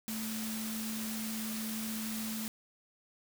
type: tone in noise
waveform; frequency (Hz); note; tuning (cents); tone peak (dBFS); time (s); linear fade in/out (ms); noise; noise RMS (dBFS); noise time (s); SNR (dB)
sine; 220; A3; 0; -37; 0.08-2.48; 0; white; -41; 0.08-2.48; +1
effects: none